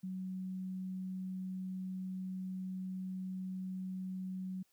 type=tone; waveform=sine; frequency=186.7 Hz; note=F#3; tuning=16 cents sharp; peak=-38 dBFS; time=0.03-4.63 s; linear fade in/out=10 ms; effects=white hiss -75 dBFS RMS until 4.72 s